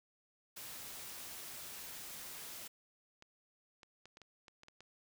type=noise; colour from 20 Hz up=white; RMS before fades=-48 dBFS; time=0.56-2.68 s; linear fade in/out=10 ms
type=clicks; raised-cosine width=0.2 ms; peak=-38 dBFS; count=9; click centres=3.224 / 3.832 / 4.056 / 4.171 / 4.217 / 4.482 / 4.634 / 4.684 / 4.806 s
effects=none